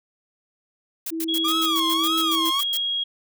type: noise bursts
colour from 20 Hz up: blue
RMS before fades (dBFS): -29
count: 13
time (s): 1.06-2.774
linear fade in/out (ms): 5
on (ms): 46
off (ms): 93
type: tone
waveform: sine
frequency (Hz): 325.3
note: E4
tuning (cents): -23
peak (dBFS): -25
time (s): 1.11-2.51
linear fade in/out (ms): 20
type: tone with pitch glide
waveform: sine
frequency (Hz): 3322 to 3286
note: G#7 to G#7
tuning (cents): 0 to -19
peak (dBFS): -22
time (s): 1.28-3.04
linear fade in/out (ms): 10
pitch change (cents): -19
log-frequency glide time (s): 1.97-2.26
type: tone with vibrato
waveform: 45% pulse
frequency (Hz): 1166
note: D6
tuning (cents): -13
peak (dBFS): -24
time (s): 1.44-2.61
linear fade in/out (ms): 10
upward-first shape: sine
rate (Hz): 1.7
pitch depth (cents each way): 180
effects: none